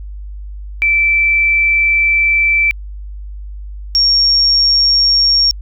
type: tone pair in turn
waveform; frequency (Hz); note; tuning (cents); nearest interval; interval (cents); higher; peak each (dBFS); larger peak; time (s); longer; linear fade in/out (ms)
sine; 2329 / 5539; D7 / F8; -15 / -15; octave + minor third; 1500; second; -9 / -8; second; 0.82-2.71 / 3.95-5.51; first; 0
effects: added 50 Hz sine -25 dBFS peak until 5.61 s